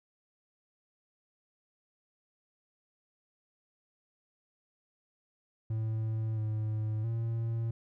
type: tone with pitch steps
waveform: triangle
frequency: 110.6 / 108.3 / 114.5 Hz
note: A2 / A2 / A#2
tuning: +9 / -27 / -31 cents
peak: -28 dBFS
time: 5.7-7.71 s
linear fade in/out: 5 ms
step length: 670 ms
effects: none